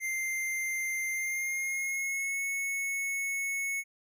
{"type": "tone with pitch glide", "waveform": "square", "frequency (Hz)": [2093, 2202], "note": ["C7", "C#7"], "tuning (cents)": [0, -12], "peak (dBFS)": -31, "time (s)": [0, 3.84], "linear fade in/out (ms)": 50, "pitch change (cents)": 88, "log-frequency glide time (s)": [1.12, 2.41], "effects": []}